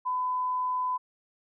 sine tone, 1006 Hz, B5, 32 cents sharp, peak -26 dBFS, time 0.05-0.98 s, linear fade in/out 20 ms, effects none

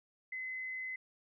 sine tone, 2038 Hz, C7, 46 cents flat, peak -38 dBFS, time 0.32-0.96 s, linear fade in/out 5 ms, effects none

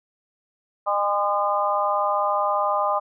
harmonic tone with a mistuned harmonic, 202.9 Hz, G#3, 40 cents flat, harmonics 3 / 4 / 5 / 6, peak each -25 / -25 / -25 / -25 dBFS, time 0.86-3 s, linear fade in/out 20 ms, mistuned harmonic 5, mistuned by +21 cents, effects none

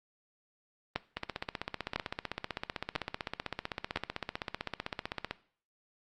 two click trains, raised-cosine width 0.3 ms, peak -14 / -18 dBFS, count 4 / 66, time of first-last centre 0.96-3.96 / 1.17-5.31 s, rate 1 / 15.7 Hz, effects noise-tail reverb RT60 0.5 s tail -18 dB re dry + Opus 24 kbps

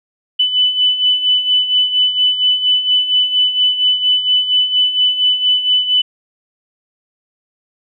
sine beating tone pair, 2993 / 2997.3 Hz, F#7 / F#7, +19 / +22 cents, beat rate 4.3 Hz, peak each -18 / -12 dBFS, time 0.39-6.02 s, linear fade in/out 10 ms, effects none

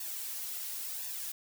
blue noise with flanger, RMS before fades -39 dBFS, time 0-1.32 s, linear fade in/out 5 ms, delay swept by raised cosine 1.1 to 4.1 ms, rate 0.95 Hz, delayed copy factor +0.75, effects none

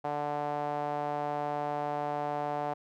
sawtooth tone with band-pass filter, 146.83 Hz, D3, in tune, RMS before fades -33 dBFS, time 0.04-2.74 s, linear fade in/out 10 ms, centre 750 Hz, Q 3.2, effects none

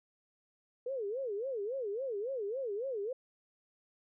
sine tone with vibrato, 466.2 Hz, A#4, in tune, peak -34 dBFS, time 0.86-3.13 s, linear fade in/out 5 ms, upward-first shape sine, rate 3.6 Hz, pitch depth 280 cents each way, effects none

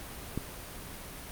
click, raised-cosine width 3 ms, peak -18 dBFS, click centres 0.376 s, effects pink hiss -43 dBFS RMS until 1.31 s + Opus 32 kbps

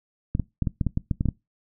clicks, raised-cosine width 5 ms, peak -11 dBFS, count 11, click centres 0.351 / 0.397 / 0.623 / 0.672 / 0.812 / 0.867 / 0.974 / 1.112 / 1.209 / 1.257 / 1.287 s, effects noise-tail reverb RT60 0.2 s tail -21 dB re dry

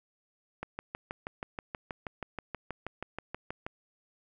click train, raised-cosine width 0.5 ms, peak -21 dBFS, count 20, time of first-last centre 0.63-3.665 s, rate 6.26 Hz, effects none

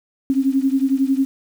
sine beating tone pair, 265.6 / 276.6 Hz, C4 / C#4, +26 / -4 cents, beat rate 11 Hz, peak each -17 / -19 dBFS, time 0.3-1.25 s, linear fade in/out 0 ms, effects 7-bit

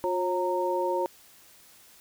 sine tone cluster, 357.6 / 542 / 923 Hz, F4 / C#5 / A#5, +41 / -39 / -17 cents, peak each -29 dBFS, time 0.04-1.06 s, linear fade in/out 0 ms, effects white hiss -55 dBFS RMS until 2 s

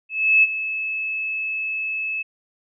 sine tone with ADSR envelope, 2600 Hz, E7, 24 cents flat, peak -10 dBFS, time 0.09-2.23 s, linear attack 340 ms, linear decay 31 ms, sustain -13 dB, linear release 16 ms, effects none

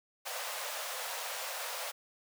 pink high-pass noise, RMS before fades -39 dBFS, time 0.25-1.92 s, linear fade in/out 20 ms, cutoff 490 Hz, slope 96 dB/octave, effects none

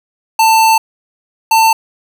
square tone pair in turn, 890 / 893.6 Hz, A5 / A5, +20 / +27 cents, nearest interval unison, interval 7 cents, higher second, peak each -7 dBFS, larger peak neither, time 0.39-0.78 / 1.51-1.73 s, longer first, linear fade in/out 5 ms, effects none

